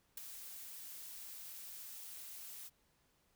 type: noise with ADSR envelope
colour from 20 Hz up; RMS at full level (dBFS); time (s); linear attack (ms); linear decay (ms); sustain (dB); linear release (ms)
blue; -43; 0.17-2.7; 4; 15; -7; 33
effects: pink hiss -75 dBFS RMS until 3.35 s